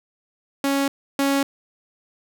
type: tone pair in turn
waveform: sawtooth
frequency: 276.9 / 276.9 Hz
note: C#4 / C#4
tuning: -2 / -2 cents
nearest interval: unison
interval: 0 cents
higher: neither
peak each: -15 / -14 dBFS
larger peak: second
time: 0.64-0.88 / 1.19-1.43 s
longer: neither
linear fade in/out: 2 ms
effects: none